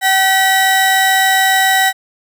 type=tone pair together; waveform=35% pulse; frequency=763.4 / 1932 Hz; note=G5 / B6; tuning=-46 / -39 cents; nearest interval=octave + major third; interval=1607 cents; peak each=-11 dBFS; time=0.01-1.93 s; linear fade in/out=50 ms; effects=none